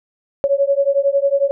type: beating tone pair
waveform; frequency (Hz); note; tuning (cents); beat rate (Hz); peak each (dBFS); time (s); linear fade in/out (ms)
sine; 552 / 563; C#5 / C#5; -7 / +27; 11; -16; 0.44-1.51; 0
effects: none